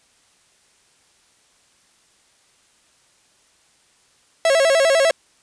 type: tone with vibrato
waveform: 45% pulse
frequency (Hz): 600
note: D5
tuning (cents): +37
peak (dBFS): -13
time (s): 4.45-5.11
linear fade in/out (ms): 2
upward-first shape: square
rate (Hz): 10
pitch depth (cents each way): 160
effects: white hiss -58 dBFS RMS until 5.42 s + resampled to 22050 Hz